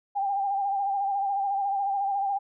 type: tone with vibrato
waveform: sine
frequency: 794 Hz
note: G5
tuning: 22 cents sharp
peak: -24 dBFS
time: 0.15-2.39 s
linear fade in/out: 20 ms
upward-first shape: sine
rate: 14 Hz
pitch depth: 45 cents each way
effects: none